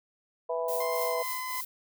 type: harmonic tone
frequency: 164.81 Hz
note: E3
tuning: in tune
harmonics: 3 / 4 / 5 / 6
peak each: -31 / -32 / -43 / -36 dBFS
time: 0.49-1.23 s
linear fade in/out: 10 ms
type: noise with tremolo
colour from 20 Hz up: violet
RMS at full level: -35 dBFS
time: 0.68-1.65 s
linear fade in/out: 5 ms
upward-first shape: triangle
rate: 3.6 Hz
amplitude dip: 75%
type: tone with pitch glide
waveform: 30% pulse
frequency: 1046.5 to 1019.6 Hz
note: C6 to C6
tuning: 0 to -45 cents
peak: -31 dBFS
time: 0.8-1.61 s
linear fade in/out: 5 ms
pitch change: -45 cents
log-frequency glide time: 0.99-1.33 s
effects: none